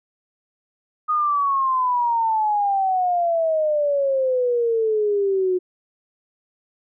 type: exponential sweep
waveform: sine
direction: down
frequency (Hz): 1244.5 to 361.2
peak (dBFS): -17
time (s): 1.08-5.59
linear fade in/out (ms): 20
effects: none